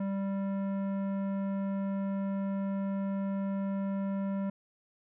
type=tone with tanh clipping; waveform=sine; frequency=196 Hz; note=G3; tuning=in tune; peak=-32 dBFS; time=0-4.5 s; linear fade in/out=5 ms; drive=14 dB; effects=none